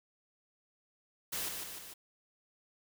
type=noise with echo; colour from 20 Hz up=white; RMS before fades=-37 dBFS; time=1.32-1.49 s; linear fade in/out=10 ms; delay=150 ms; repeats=3; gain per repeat=-4 dB; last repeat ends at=1.94 s; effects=none